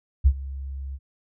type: tone with ADSR envelope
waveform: sine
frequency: 67.9 Hz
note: C#2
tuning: 35 cents flat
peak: -10 dBFS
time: 0.24-0.99 s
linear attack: 24 ms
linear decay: 62 ms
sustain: -20 dB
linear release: 45 ms
effects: none